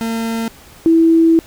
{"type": "tone pair in turn", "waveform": ["40% pulse", "sine"], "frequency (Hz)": [227.2, 328.2], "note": ["A#3", "E4"], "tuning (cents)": [-44, -8], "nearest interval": "tritone", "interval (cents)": 636, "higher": "second", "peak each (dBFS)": [-17, -7], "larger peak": "second", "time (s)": [[0.01, 0.48], [0.86, 1.39]], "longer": "second", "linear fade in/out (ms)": 0, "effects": ["pink hiss -42 dBFS RMS until 1.46 s"]}